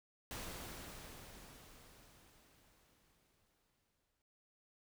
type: noise with exponential decay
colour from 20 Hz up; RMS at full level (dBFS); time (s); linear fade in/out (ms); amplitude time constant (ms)
pink; -45; 0.31-4.22; 1; 850
effects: none